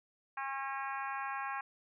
harmonic tone with a mistuned harmonic, 271.3 Hz, C#4, 37 cents flat, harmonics 3 / 4 / 5 / 6 / 7 / 8 / 9 / 10, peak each -41 / -40 / -47 / -43 / -49 / -54 / -49 / -57 dBFS, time 0.37-1.61 s, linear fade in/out 5 ms, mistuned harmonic 8, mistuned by +36 cents, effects none

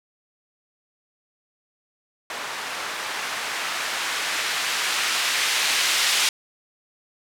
violet noise with low-pass filter sweep, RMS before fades -25 dBFS, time 2.3-6.29 s, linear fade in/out 2 ms, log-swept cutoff 1100 to 2900 Hz, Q 0.74, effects none

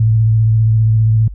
sine tone with vibrato, 110.7 Hz, A2, 11 cents sharp, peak -8 dBFS, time 0-1.28 s, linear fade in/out 5 ms, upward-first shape square, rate 15 Hz, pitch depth 23 cents each way, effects added 50 Hz sine -26 dBFS peak until 1.34 s

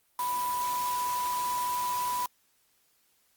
sine tone in noise, 987.8 Hz, B5, in tune, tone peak -28 dBFS, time 0.19-2.26 s, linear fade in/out 2 ms, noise white, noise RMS -38 dBFS, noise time 0.19-2.26 s, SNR +7 dB, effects white hiss -69 dBFS RMS until 3.36 s + Opus 32 kbps

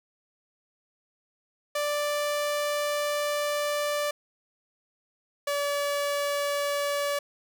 sawtooth tone pair in turn, 587.3 / 573.6 Hz, D5 / D5, 0 / -41 cents, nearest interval unison, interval 41 cents, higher first, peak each -22 dBFS, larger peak neither, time 1.75-4.11 / 5.47-7.19 s, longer first, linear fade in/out 5 ms, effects none

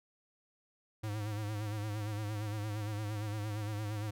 square tone with vibrato, 105.6 Hz, G#2, 29 cents sharp, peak -36 dBFS, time 1.03-4.11 s, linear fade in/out 10 ms, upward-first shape sine, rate 8.7 Hz, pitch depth 61 cents each way, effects none

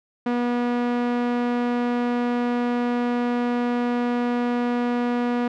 sawtooth tone with low-pass filter, 242.2 Hz, B3, 34 cents flat, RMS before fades -23 dBFS, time 0.26-5.48 s, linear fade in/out 5 ms, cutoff 2200 Hz, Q 0.55, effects none

